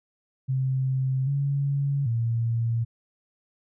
sine tone with pitch steps, 131.6 / 140.3 / 115.7 Hz, C3 / C#3 / A#2, +10 / +21 / -13 cents, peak -22 dBFS, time 0.48-2.85 s, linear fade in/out 20 ms, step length 790 ms, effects none

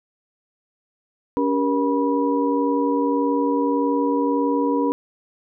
sine tone cluster, 282.3 / 393.6 / 475.3 / 975 Hz, C#4 / G4 / A#4 / B5, +32 / +7 / +34 / -23 cents, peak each -20 / -28 / -23 / -25 dBFS, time 1.37-4.92 s, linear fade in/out 0 ms, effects none

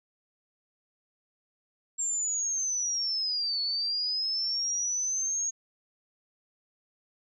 sine linear two-way sweep, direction down then up, 7459 to 4403 to 6620 Hz, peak -27 dBFS, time 1.98-5.51 s, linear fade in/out 20 ms, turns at 3.61 s, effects none

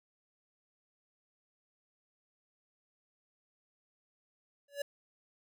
square tone with exponential growth, 569 Hz, C#5, 45 cents sharp, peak -31 dBFS, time 4.68-4.82 s, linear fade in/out 5 ms, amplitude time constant 29 ms, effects none

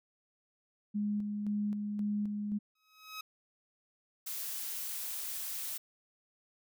sine tone with tremolo, 207.4 Hz, G#3, 2 cents flat, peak -30 dBFS, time 0.94-2.59 s, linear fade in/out 20 ms, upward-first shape square, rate 1.9 Hz, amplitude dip 35%
15% pulse tone with exponential growth, 1273 Hz, D#6, 39 cents sharp, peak -32 dBFS, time 2.75-3.21 s, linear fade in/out 5 ms, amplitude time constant 99 ms
blue noise, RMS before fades -39 dBFS, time 4.26-5.78 s, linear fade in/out 10 ms
effects none

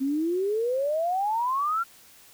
sine exponential sweep, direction up, 261.6 to 1400 Hz, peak -23 dBFS, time 0-1.84 s, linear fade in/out 20 ms, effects white hiss -53 dBFS RMS until 2.33 s

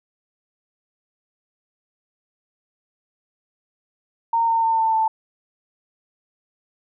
sine tone with pitch steps, 920 / 911 / 902.1 / 893.3 / 884.6 Hz, A#5 / A#5 / A5 / A5 / A5, -23 / -40 / +43 / +26 / +9 cents, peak -16 dBFS, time 4.33-5.08 s, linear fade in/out 5 ms, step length 150 ms, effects none

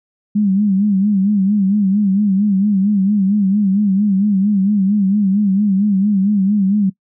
sine tone with vibrato, 199.8 Hz, G3, 33 cents sharp, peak -11 dBFS, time 0.35-6.9 s, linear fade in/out 10 ms, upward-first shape sine, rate 4.4 Hz, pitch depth 100 cents each way, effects noise-tail reverb RT60 0.1 s tail -22 dB re dry

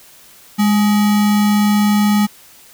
sine tone with sample-and-hold, 207 Hz, G#3, 5 cents flat, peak -10 dBFS, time 0.58-2.27 s, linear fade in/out 20 ms, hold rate 1050 Hz, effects white hiss -44 dBFS RMS until 2.73 s

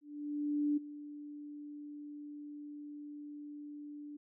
sine tone with ADSR envelope, 293.7 Hz, D4, in tune, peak -28 dBFS, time 0.01-4.17 s, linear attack 760 ms, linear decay 13 ms, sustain -16 dB, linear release 8 ms, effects none

